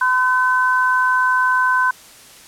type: tone pair together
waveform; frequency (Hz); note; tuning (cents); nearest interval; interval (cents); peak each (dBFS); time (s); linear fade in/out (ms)
sine; 1016 / 1522.3; B5 / F#6; +49 / +49; perfect fifth; 700; -16; 0.01-1.91; 5
effects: white hiss -43 dBFS RMS until 2.47 s + low-pass 11000 Hz 12 dB/octave